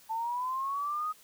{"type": "linear sweep", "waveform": "sine", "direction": "up", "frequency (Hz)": [880, 1261], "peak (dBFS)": -30, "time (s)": [0.09, 1.13], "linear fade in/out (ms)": 20, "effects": ["white hiss -58 dBFS RMS until 1.23 s"]}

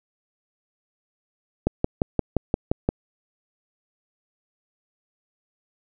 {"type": "click train", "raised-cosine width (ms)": 2, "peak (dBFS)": -6, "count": 8, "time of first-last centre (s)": [1.67, 2.89], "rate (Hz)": 5.74, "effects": []}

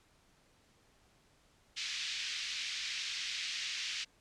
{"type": "band-pass noise", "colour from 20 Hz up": "pink", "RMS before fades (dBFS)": -39, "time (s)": [1.76, 4.05], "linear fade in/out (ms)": 20, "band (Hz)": [2200, 5800], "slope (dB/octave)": 24, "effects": ["pink hiss -68 dBFS RMS until 4.2 s", "low-pass 9000 Hz 12 dB/octave"]}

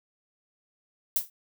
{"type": "noise with exponential decay", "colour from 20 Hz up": "violet", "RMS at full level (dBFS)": -21, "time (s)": [1.16, 1.3], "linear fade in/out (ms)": 2, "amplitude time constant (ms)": 30, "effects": []}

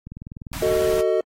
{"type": "click train", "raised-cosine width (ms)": 5, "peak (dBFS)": -23, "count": 15, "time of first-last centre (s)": [0.07, 0.767], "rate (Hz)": 20.1}
{"type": "band-stop noise", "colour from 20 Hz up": "pink", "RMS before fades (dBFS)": -33, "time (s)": [0.53, 1.01], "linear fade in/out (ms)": 0, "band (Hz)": [330, 590], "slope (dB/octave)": 96}
{"type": "chord", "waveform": "triangle", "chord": "D# diminished", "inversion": "first", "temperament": "just", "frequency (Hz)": [373.4, 448, 622.3], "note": ["F#4", "A4", "D#5"], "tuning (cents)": [16, 31, 0], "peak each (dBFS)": -20, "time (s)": [0.62, 1.21], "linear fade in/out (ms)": 5}
{"effects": ["AAC 48 kbps"]}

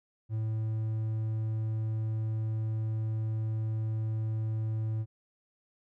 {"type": "tone", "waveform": "triangle", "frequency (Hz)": 110, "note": "A2", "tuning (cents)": 0, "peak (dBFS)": -27, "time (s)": [0.29, 5.06], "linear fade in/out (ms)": 50, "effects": []}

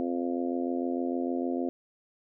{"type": "harmonic tone", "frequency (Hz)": 86.6, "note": "F2", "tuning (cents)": -14, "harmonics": [3, 4, 5, 6, 7, 8], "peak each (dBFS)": [-30, -33, -40, -38, -42, -39], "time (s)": [0, 1.69], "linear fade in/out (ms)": 0, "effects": []}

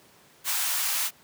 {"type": "high-pass noise", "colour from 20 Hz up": "white", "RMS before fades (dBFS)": -27, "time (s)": [0.44, 1.11], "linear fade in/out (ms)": 50, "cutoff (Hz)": 780, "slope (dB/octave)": 24, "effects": ["pink hiss -56 dBFS RMS until 1.23 s", "high-pass 150 Hz 12 dB/octave"]}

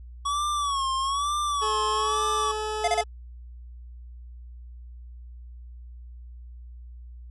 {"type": "tone with vibrato", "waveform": "square", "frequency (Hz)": 1123, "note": "C#6", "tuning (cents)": 22, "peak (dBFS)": -25, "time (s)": [0.25, 2.52], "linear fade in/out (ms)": 10, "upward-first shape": "sine", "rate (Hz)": 1.1, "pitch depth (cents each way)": 97}
{"type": "tone", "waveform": "20% pulse", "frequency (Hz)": 429.4, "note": "A4", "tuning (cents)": -42, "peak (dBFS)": -23, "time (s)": [1.61, 3.04], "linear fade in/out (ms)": 20}
{"type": "tone bursts", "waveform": "square", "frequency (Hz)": 698.5, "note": "F5", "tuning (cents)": 0, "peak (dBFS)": -21, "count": 3, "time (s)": [2.84, 3.012], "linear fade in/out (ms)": 5, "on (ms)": 38, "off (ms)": 29}
{"effects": ["added 60 Hz sine -40 dBFS peak until 7.3 s", "resampled to 24000 Hz"]}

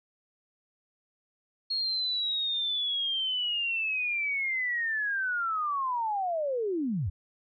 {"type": "linear sweep", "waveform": "sine", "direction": "down", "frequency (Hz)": [4300, 73.42], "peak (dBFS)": -27, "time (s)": [1.7, 7.1], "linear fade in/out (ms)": 10, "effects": []}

